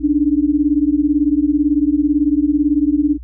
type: beating tone pair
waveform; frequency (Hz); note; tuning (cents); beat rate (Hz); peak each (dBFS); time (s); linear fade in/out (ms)
sine; 285.6 / 303.6; D4 / D#4; -48 / -42; 18; -15; 0-3.18; 50
effects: added 60 Hz sine -30 dBFS peak until 3.23 s